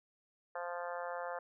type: harmonic tone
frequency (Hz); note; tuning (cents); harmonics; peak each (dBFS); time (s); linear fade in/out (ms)
174.61; F3; 0; 3 / 4 / 5 / 6 / 7 / 8 / 9 / 10; -42 / -44 / -46 / -48 / -49 / -50 / -51 / -52; 0.55-1.39; 5
effects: none